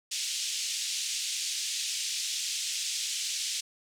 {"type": "band-pass noise", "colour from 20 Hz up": "white", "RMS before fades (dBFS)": -33, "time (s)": [0.11, 3.61], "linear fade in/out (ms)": 10, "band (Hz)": [2700, 7600], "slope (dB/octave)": 24, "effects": []}